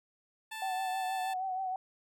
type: tone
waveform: 15% pulse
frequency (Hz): 880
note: A5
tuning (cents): 0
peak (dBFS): -33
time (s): 0.51-1.34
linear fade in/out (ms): 10
type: tone with vibrato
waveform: sine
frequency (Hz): 754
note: F#5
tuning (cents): +32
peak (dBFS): -32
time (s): 0.62-1.76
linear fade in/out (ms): 2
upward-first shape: triangle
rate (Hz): 6.3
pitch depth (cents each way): 50
effects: none